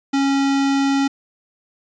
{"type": "tone", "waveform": "square", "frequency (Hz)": 275.3, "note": "C#4", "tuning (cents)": -12, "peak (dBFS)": -16, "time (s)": [0.13, 1.08], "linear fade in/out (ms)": 10, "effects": ["resampled to 16000 Hz"]}